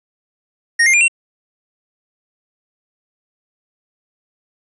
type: tone with pitch steps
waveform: square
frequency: 1861 / 2113 / 2400 / 2725 Hz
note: A#6 / C7 / D7 / F7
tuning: -3 / +16 / +37 / -43 cents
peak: -10 dBFS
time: 0.79-1.082 s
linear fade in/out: 10 ms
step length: 73 ms
effects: resampled to 24000 Hz